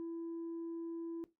sine tone, 333.4 Hz, E4, 20 cents sharp, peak -37 dBFS, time 0-1.24 s, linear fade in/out 0 ms, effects noise-tail reverb RT60 0.2 s tail -17 dB re dry + tanh soft clip ceiling -38 dBFS

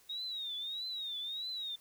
sine tone with vibrato, 3744 Hz, A#7, 7 cents sharp, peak -37 dBFS, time 0.09-1.76 s, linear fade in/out 10 ms, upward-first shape triangle, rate 1.6 Hz, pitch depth 150 cents each way, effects white hiss -64 dBFS RMS until 1.8 s

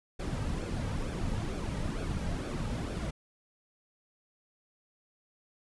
brown noise with flanger, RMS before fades -34 dBFS, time 0.19-3.11 s, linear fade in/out 10 ms, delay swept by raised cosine 1 to 2.9 ms, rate 2.2 Hz, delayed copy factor -0.55, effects resampled to 24000 Hz

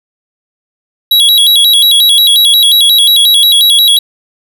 square tone with vibrato, 3600 Hz, A7, 39 cents sharp, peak -4 dBFS, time 1.11-3.99 s, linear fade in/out 5 ms, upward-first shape square, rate 5.6 Hz, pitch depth 130 cents each way, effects none

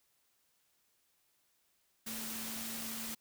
sine tone in noise, 224.8 Hz, A3, 37 cents sharp, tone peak -46 dBFS, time 2.06-3.15 s, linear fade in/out 10 ms, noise white, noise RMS -42 dBFS, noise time 2.06-3.15 s, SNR -7 dB, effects white hiss -75 dBFS RMS until 3.2 s

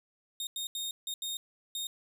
sawtooth tone bursts at uneven times, 3693 Hz, A#7, 17 cents flat, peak -31 dBFS, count 6, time 0.4-0.47 / 0.56-0.67 / 0.75-0.91 / 1.07-1.14 / 1.22-1.37 / 1.75-1.87 s, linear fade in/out 2 ms, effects none

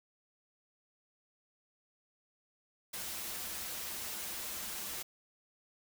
white noise with comb filter, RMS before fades -41 dBFS, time 2.93-5.03 s, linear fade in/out 10 ms, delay 7.2 ms, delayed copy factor -0.6, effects none

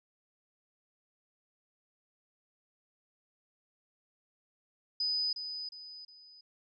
sine tone with echo, 4990 Hz, D#8, 4 cents sharp, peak -29 dBFS, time 5-5.33 s, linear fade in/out 5 ms, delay 360 ms, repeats 3, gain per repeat -8 dB, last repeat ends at 6.41 s, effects none

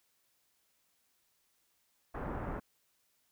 pink low-pass noise, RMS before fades -39 dBFS, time 2.14-2.6 s, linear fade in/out 10 ms, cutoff 1500 Hz, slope 24 dB/octave, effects white hiss -75 dBFS RMS until 3.31 s

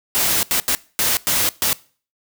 white noise bursts at uneven times, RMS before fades -18 dBFS, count 6, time 0.15-0.43 / 0.51-0.6 / 0.68-0.75 / 0.99-1.17 / 1.27-1.49 / 1.62-1.73 s, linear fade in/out 0 ms, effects noise-tail reverb RT60 0.4 s tail -21 dB re dry

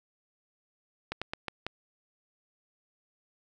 slowing click train, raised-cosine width 0.3 ms, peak -17 dBFS, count 5, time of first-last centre 1.12-1.666 s, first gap 96 ms, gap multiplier 1.24, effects none

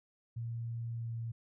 sine tone with pitch glide, 116.3 to 115.16 Hz, A#2 to A#2, -4 to -21 cents, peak -36 dBFS, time 0.36-1.32 s, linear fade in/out 10 ms, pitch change -17 cents, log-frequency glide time 0.93-1.15 s, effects none

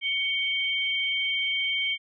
sine tone pair together, 2236 / 3141 Hz, C#7 / G7, +14 / +3 cents, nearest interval tritone, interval 589 cents, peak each -27 dBFS, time 0.01-1.98 s, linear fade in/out 50 ms, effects none

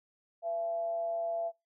sine tone with frequency modulation, 674 Hz, E5, 38 cents sharp, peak -31 dBFS, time 0.42-1.52 s, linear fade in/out 50 ms, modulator 179 Hz, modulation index 0.23, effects noise-tail reverb RT60 0.2 s tail -22 dB re dry

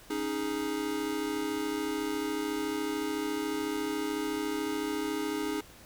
square chord, C# suspended second, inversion none, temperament equal, 277.2 / 311.1 / 415.3 Hz, C#4 / D#4 / G#4, 0 / 0 / 0 cents, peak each -38 / -34 / -36 dBFS, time 0.1-5.61 s, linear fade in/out 5 ms, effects pink hiss -53 dBFS RMS until 5.85 s

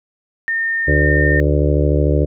sine tone, 1821 Hz, A#6, 41 cents flat, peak -16 dBFS, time 0.48-1.4 s, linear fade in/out 0 ms
harmonic tone, 73.4 Hz, D2, in tune, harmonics 1 / 2 / 4 / 5 / 6 / 7 / 8, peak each -15 / -18 / -21 / -22 / -23 / -23 / -24 dBFS, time 0.87-2.26 s, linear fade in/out 20 ms
effects none

